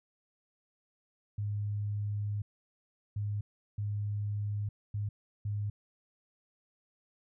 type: tone bursts at uneven times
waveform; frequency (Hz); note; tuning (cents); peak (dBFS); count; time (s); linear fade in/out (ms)
sine; 103.4; G#2; -7; -31; 5; 1.38-2.42 / 3.16-3.41 / 3.78-4.69 / 4.94-5.09 / 5.45-5.7; 5
effects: none